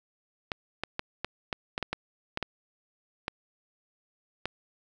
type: clicks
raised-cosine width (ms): 0.3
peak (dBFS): -14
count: 12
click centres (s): 0.518 / 0.836 / 0.994 / 1.246 / 1.528 / 1.779 / 1.827 / 1.93 / 2.374 / 2.427 / 3.281 / 4.456
effects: none